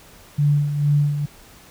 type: tone with tremolo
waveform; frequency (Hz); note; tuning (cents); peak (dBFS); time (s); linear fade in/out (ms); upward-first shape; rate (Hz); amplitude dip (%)
sine; 145.8; D3; -12; -13; 0.38-1.26; 10; sine; 2.2; 60
effects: pink hiss -47 dBFS RMS until 1.7 s